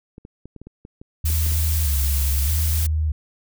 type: clicks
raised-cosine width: 3 ms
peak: -26 dBFS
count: 11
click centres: 0.181 / 0.251 / 0.456 / 0.563 / 0.616 / 0.67 / 0.851 / 1.015 / 1.302 / 1.465 / 1.52 s
type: tone with vibrato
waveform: sine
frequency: 73.5 Hz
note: D2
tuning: 2 cents sharp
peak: -18 dBFS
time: 1.24-3.12 s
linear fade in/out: 5 ms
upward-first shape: square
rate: 0.81 Hz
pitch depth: 99 cents each way
type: noise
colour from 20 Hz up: blue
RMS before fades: -27 dBFS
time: 1.25-2.87 s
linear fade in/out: 10 ms
effects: none